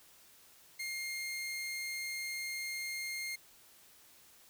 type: tone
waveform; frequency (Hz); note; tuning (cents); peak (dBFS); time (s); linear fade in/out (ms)
sawtooth; 2125; C7; +26; -34; 0.79-3.36; 10
effects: white hiss -61 dBFS RMS until 4.49 s